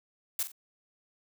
blue noise with echo, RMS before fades -30 dBFS, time 0.39-0.43 s, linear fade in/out 2 ms, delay 44 ms, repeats 2, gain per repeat -10 dB, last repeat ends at 0.518 s, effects none

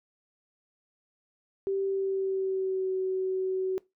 sine tone with pitch glide, 390 to 376.3 Hz, G4 to F#4, -9 to +29 cents, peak -26 dBFS, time 1.67-3.78 s, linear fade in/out 0 ms, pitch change -62 cents, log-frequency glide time 1.84-2.92 s, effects noise-tail reverb RT60 0.2 s tail -21 dB re dry

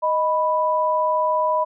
sine tone pair together, 622.3 / 987.8 Hz, D#5 / B5, 0 / 0 cents, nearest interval minor sixth, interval 800 cents, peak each -21 / -19 dBFS, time 0.02-1.65 s, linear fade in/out 20 ms, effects none

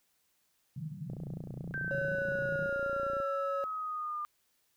white band-pass noise, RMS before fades -42 dBFS, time 0.76-2.69 s, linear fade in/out 5 ms, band 130 to 170 Hz, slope 48 dB/octave
click train, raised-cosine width 2 ms, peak -32 dBFS, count 63, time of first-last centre 1.1-3.202 s, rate 29.5 Hz
sine exponential sweep, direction down, 1568 to 1200 Hz, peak -34 dBFS, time 1.74-4.25 s, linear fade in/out 0 ms
triangle tone, 554.4 Hz, C#5, in tune, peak -31 dBFS, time 1.91-3.64 s, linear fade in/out 0 ms
effects white hiss -74 dBFS RMS until 4.76 s

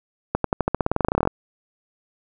accelerating click train, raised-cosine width 1 ms, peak -5 dBFS, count 20, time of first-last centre 0.35-1.274 s, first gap 93 ms, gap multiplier 0.92, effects none

